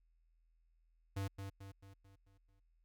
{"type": "tone with echo", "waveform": "square", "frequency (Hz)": 98, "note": "G2", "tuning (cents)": 0, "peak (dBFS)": -38, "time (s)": [1.16, 1.28], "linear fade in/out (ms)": 10, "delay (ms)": 220, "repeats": 6, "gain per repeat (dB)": -6, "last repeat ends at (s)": 2.6, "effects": ["added 41 Hz sine -70 dBFS peak until 2.84 s"]}